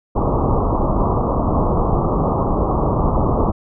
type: low-pass noise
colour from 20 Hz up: pink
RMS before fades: -17 dBFS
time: 0.15-3.52 s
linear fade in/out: 20 ms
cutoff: 1200 Hz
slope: 96 dB/octave
effects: none